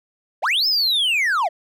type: linear two-way sweep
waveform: triangle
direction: up then down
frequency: 466.2 to 5290 to 585 Hz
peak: -15 dBFS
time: 0.42-1.49 s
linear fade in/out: 20 ms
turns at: 0.67 s
effects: none